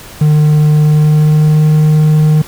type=tone with pitch glide; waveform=triangle; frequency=151.3 to 153.68 Hz; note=D#3 to D#3; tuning=-48 to -21 cents; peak=-3 dBFS; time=0.21-2.42 s; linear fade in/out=5 ms; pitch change=+27 cents; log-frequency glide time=0.78-1.66 s; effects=pink hiss -32 dBFS RMS until 2.47 s